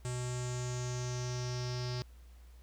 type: tone with low-pass filter sweep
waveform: square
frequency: 124.2 Hz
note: B2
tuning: 10 cents sharp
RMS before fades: -37 dBFS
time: 0.05-2.02 s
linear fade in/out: 0 ms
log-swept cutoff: 8000 to 5000 Hz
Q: 6
effects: added 60 Hz sine -52 dBFS peak until 2.62 s + pink hiss -67 dBFS RMS until 2.62 s